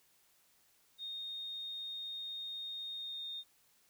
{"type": "tone with pitch glide", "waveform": "sine", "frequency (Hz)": [3696, 3670], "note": ["A#7", "A#7"], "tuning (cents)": [-16, -28], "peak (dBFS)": -40, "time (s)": [0.98, 3.44], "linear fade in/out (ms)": 50, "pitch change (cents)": -12, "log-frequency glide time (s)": [2.93, 3.26], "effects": ["white hiss -70 dBFS RMS until 3.89 s"]}